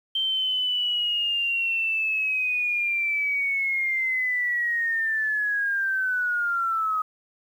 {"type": "linear sweep", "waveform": "sine", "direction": "down", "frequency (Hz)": [3136, 1257], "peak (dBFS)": -22, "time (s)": [0.15, 7.02], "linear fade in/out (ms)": 5, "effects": ["9-bit"]}